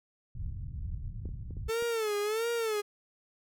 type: low-pass noise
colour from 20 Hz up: white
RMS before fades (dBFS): -38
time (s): 0.35-1.7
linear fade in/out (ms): 5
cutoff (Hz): 110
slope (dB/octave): 24
type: clicks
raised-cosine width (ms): 3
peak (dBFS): -28 / -38 / -32 / -35 / -35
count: 5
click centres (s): 1.256 / 1.29 / 1.508 / 1.569 / 1.824
type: tone with vibrato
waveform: 45% pulse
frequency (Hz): 439.5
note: A4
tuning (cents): -2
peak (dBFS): -29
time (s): 1.68-2.82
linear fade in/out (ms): 20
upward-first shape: sine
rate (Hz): 1.5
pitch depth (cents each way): 120
effects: none